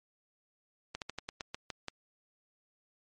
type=slowing click train; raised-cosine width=0.2 ms; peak=-20 dBFS; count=9; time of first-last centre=0.95-1.883 s; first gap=68 ms; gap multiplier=1.15; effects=MP3 48 kbps